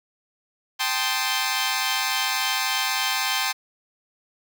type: chord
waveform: 10% pulse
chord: A half-diminished seventh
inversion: third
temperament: equal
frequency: 784 / 880 / 1046.5 / 1244.5 Hz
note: G5 / A5 / C6 / Eb6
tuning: 0 / 0 / 0 / 0 cents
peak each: -19 / -20 / -18 / -23 dBFS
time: 0.79-3.53 s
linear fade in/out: 20 ms
effects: none